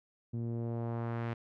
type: tone with low-pass filter sweep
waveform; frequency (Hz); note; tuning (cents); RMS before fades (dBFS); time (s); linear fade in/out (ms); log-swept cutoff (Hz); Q
sawtooth; 116.54; A#2; 0; -36; 0.33-1.34; 10; 250 to 2300; 1.1
effects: none